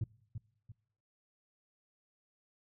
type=tone with echo; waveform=sine; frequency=110 Hz; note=A2; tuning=in tune; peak=-28 dBFS; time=0.01-0.04 s; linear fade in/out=5 ms; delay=340 ms; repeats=2; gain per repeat=-9 dB; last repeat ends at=0.72 s; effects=noise-tail reverb RT60 0.7 s tail -23 dB re dry + tanh soft clip ceiling -30 dBFS